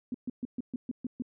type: tone bursts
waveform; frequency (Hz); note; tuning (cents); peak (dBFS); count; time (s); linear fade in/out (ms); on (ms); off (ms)
sine; 247.5; B3; +4; -30; 8; 0.12-1.222; 2; 24; 130
effects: none